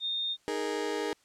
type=tone; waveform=sine; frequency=3659 Hz; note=A#7; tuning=33 cents flat; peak=-29 dBFS; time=0-0.37 s; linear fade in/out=50 ms
type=chord; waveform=35% pulse; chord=D# suspended fourth; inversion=none; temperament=just; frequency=311.1 / 414.8 / 466.7 Hz; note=D#4 / G#4 / A#4; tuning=0 / -2 / +2 cents; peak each=-35 / -32 / -33 dBFS; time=0.48-1.13 s; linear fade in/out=0 ms
effects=white hiss -66 dBFS RMS until 1.24 s + low-pass 8000 Hz 12 dB/octave